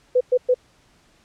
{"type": "tone bursts", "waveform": "sine", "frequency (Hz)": 501, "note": "B4", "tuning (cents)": 25, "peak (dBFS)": -13, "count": 3, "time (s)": [0.15, 0.544], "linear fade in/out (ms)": 10, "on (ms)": 58, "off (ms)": 110, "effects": ["pink hiss -58 dBFS RMS until 1.24 s", "low-pass 8000 Hz 12 dB/octave"]}